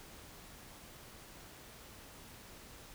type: silence
effects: pink hiss -54 dBFS RMS until 2.94 s